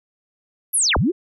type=linear two-way sweep; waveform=sine; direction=down then up; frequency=11840 to 41.2 to 400.6 Hz; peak=-15 dBFS; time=0.73-1.12 s; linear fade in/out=20 ms; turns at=0.97 s; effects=none